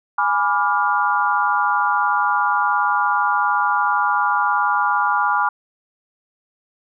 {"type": "chord", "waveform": "sine", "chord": "G# diminished seventh", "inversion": "none", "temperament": "equal with one note detuned", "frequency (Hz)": [830.6, 987.8, 1174.7, 1408.3], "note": ["G#5", "B5", "D6", "F6"], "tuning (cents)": [0, 0, 0, 14], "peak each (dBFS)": [-21, -21, -21, -21], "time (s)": [0.18, 5.49], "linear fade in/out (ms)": 5, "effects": []}